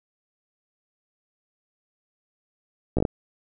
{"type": "slowing click train", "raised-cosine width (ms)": 2, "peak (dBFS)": -9, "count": 5, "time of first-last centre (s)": [2.97, 3.052], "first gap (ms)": 15, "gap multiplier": 1.21, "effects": []}